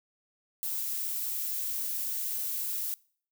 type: noise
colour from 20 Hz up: violet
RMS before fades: -33 dBFS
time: 0.63-2.94 s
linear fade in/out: 0 ms
effects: noise-tail reverb RT60 0.5 s tail -24 dB re dry